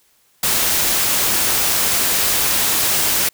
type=noise; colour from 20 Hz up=white; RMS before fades=-17 dBFS; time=0.43-3.29 s; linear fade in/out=5 ms; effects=white hiss -58 dBFS RMS until 3.33 s